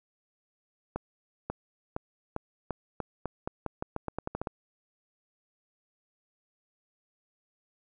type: accelerating click train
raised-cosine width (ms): 1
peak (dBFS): -18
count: 17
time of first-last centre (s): 0.96-4.472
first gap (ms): 540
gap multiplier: 0.86
effects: none